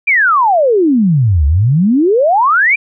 sine exponential two-way sweep, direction down then up, 2440 to 68.1 to 2440 Hz, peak -7 dBFS, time 0.07-2.76 s, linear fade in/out 10 ms, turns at 1.46 s, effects none

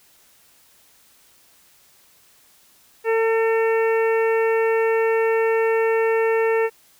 harmonic tone, 450 Hz, A4, 39 cents sharp, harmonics 1 / 2 / 3 / 4 / 5 / 6, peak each -17 / -27 / -32 / -29 / -31 / -34 dBFS, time 3.04-6.7 s, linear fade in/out 50 ms, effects white hiss -55 dBFS RMS until 6.99 s

